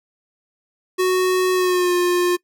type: tone with pitch glide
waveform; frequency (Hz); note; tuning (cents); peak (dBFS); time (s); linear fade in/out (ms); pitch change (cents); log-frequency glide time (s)
square; 369.4 to 355; F#4 to F4; -3 to +28; -16; 0.98-2.37; 20; -69; 1.53-1.94
effects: noise-tail reverb RT60 0.1 s tail -22 dB re dry